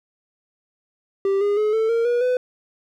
triangle tone with pitch steps, 392 / 408.4 / 425.5 / 443.3 / 461.9 / 481.2 / 501.4 Hz, G4 / G#4 / G#4 / A4 / A#4 / B4 / B4, 0 / -29 / +42 / +13 / -16 / -45 / +26 cents, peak -15 dBFS, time 1.25-2.37 s, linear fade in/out 2 ms, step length 160 ms, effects none

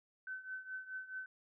sine tone with tremolo, 1523 Hz, F#6, 50 cents sharp, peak -39 dBFS, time 0.27-1.26 s, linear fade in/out 2 ms, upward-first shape triangle, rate 4.7 Hz, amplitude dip 85%, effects none

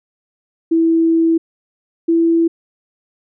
sine tone pair in turn, 328.5 / 332.3 Hz, E4 / E4, -6 / +14 cents, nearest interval unison, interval 20 cents, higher second, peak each -10 dBFS, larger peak neither, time 0.71-1.38 / 2.08-2.48 s, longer first, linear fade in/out 10 ms, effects none

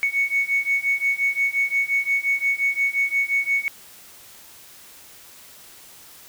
sine beating tone pair, 2217 / 2222.7 Hz, C#7 / C#7, 0 / +4 cents, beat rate 5.7 Hz, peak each -22 / -21 dBFS, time 0.03-3.68 s, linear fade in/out 0 ms, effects tanh soft clip ceiling -12 dBFS + white hiss -46 dBFS RMS until 6.28 s

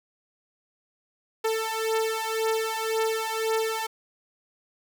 sawtooth beating tone pair, 443.2 / 445.1 Hz, A4 / A4, +13 / +20 cents, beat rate 1.9 Hz, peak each -24 dBFS, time 1.44-3.87 s, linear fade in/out 10 ms, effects none

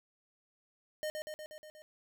square tone with echo, 613 Hz, D#5, 26 cents flat, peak -35 dBFS, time 1.03-1.1 s, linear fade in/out 0 ms, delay 120 ms, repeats 6, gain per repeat -3 dB, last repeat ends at 1.82 s, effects none

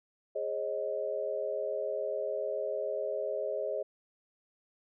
sine chord, Ab suspended fourth, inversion none, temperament equal with one note detuned, 415.3 / 542.3 / 622.3 Hz, Ab4 / Db5 / Eb5, 0 / -38 / 0 cents, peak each -37 / -35 / -35 dBFS, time 0.35-3.83 s, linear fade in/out 10 ms, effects none

